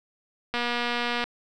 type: click train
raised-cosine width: 0.3 ms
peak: -12 dBFS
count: 169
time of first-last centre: 0.54-1.24 s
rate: 240 Hz
effects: none